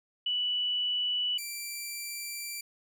sine / 10% pulse tone pair in turn, 2960 / 2349 Hz, F#7 / D7, 0 / 0 cents, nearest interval major third, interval 400 cents, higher first, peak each -27 / -27 dBFS, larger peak neither, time 0.26-1.38 / 1.38-2.61 s, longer second, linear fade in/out 5 ms, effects none

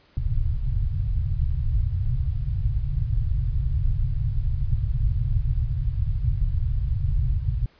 pink low-pass noise, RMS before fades -23 dBFS, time 0.17-7.66 s, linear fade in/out 2 ms, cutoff 140 Hz, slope 96 dB/octave, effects pink hiss -58 dBFS RMS until 7.79 s + resampled to 11025 Hz

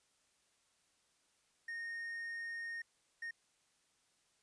triangle tone bursts at uneven times, 1848 Hz, A#6, 16 cents flat, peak -39 dBFS, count 2, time 1.68-2.82 / 3.22-3.31 s, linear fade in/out 5 ms, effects white hiss -75 dBFS RMS until 4.42 s + resampled to 22050 Hz

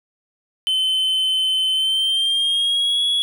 triangle tone with pitch glide, 3062 to 3358 Hz, G7 to G#7, -41 to +18 cents, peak -15 dBFS, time 0.67-3.22 s, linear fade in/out 0 ms, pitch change +159 cents, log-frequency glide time 1.73-3.03 s, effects none

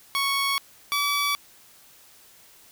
15% pulse tone pair in turn, 1108.7 / 1147.1 Hz, C#6 / D6, 0 / -41 cents, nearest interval minor second, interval 59 cents, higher second, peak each -16 dBFS, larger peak neither, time 0.15-0.58 / 0.92-1.35 s, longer neither, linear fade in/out 0 ms, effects white hiss -53 dBFS RMS until 2.71 s

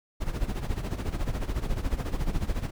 brown noise with tremolo, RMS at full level -26 dBFS, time 0.2-2.71 s, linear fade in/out 20 ms, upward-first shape sine, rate 14 Hz, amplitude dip 75%, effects none

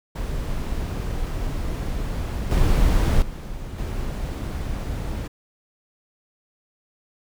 brown noise with level steps, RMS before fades -26 / -18 / -32 / -27 dBFS, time 0.15-5.28 s, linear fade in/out 10 ms, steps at 2.51 / 3.22 / 3.78 s, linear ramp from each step 2 ms, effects none

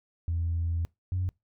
sine tone pair in turn, 83.9 / 91.53 Hz, E2 / F#2, +31 / -18 cents, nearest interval major second, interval 151 cents, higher second, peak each -25 dBFS, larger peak neither, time 0.28-0.85 / 1.12-1.29 s, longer first, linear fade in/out 0 ms, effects noise-tail reverb RT60 0.2 s tail -25 dB re dry + tanh soft clip ceiling -22 dBFS

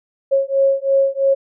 sine beating tone pair, 544 / 547 Hz, C#5 / C#5, -33 / -23 cents, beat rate 3 Hz, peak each -16 dBFS, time 0.31-1.35 s, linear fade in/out 20 ms, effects none

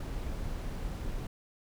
brown noise, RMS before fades -36 dBFS, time 0-1.27 s, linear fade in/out 5 ms, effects none

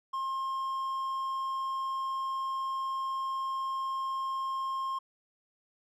triangle tone, 1066 Hz, C6, 32 cents sharp, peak -29 dBFS, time 0.13-4.99 s, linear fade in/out 10 ms, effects none

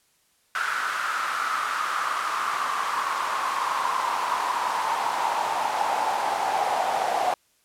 brown noise with high-pass filter sweep, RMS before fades -26 dBFS, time 0.55-7.34 s, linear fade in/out 2 ms, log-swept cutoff 1400 to 740 Hz, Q 5.8, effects white hiss -65 dBFS RMS until 7.64 s + low-pass 12000 Hz 12 dB/octave

